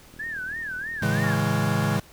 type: click train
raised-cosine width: 3 ms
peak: -35 dBFS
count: 44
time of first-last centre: 0.14-1.215 s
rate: 40 Hz
type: tone with vibrato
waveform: sine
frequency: 1661.2 Hz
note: G#6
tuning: in tune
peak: -29 dBFS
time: 0.19-1.35 s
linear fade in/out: 10 ms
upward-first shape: sine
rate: 3.1 Hz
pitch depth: 190 cents each way
type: chord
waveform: square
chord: A major seventh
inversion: none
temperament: equal with one note detuned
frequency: 110 / 138.59 / 163.01 / 207.7 Hz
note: A2 / C#3 / E3 / G#3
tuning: 0 / 0 / -19 / 0 cents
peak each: -28 dBFS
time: 1.02-2 s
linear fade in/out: 5 ms
type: harmonic tone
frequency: 278.3 Hz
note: C#4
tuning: 7 cents sharp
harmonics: 3 / 4 / 5 / 6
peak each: -36 / -36 / -36 / -36 dBFS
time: 1.23-1.97 s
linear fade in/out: 10 ms
effects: pink hiss -51 dBFS RMS until 2.12 s